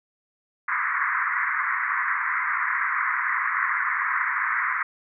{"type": "band-pass noise", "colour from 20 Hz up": "white", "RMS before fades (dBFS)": -25, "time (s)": [0.68, 4.83], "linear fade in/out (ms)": 5, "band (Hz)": [1000, 2100], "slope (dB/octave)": 96, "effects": []}